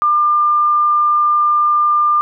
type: tone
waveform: sine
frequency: 1198 Hz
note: D6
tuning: 34 cents sharp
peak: -10 dBFS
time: 0.02-2.21 s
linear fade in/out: 0 ms
effects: none